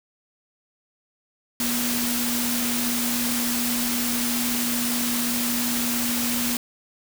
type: tone in noise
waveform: sine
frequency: 240.4 Hz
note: B3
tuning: 46 cents flat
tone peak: -26 dBFS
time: 1.6-6.57 s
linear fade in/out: 2 ms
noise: white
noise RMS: -26 dBFS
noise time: 1.6-6.57 s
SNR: -3 dB
effects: none